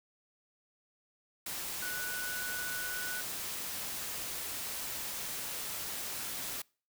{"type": "tone in noise", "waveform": "sine", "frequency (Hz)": 1480, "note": "F#6", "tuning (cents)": 0, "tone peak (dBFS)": -38, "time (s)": [1.82, 3.21], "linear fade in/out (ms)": 5, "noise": "white", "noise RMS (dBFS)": -39, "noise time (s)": [1.46, 6.62], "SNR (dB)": -2, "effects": ["noise-tail reverb RT60 0.4 s tail -26 dB re dry"]}